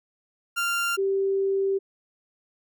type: tone pair in turn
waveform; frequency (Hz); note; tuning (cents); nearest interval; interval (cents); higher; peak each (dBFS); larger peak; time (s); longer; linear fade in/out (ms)
30% pulse / sine; 1390 / 390.1; F6 / G4; -9 / -8; octave + minor seventh; 2199; first; -21; neither; 0.56-0.97 / 0.97-1.79; second; 20
effects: none